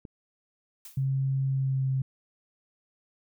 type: click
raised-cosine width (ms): 3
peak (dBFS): -29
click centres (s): 0.052
type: noise with exponential decay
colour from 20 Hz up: blue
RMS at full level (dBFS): -41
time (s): 0.85-1.08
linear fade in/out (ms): 2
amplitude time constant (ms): 48
type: tone with pitch glide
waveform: sine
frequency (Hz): 134.7 to 132.69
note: C#3 to C3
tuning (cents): -49 to +25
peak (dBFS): -24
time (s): 0.97-2.02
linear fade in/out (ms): 5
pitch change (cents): -26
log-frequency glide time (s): 1.49-1.9
effects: none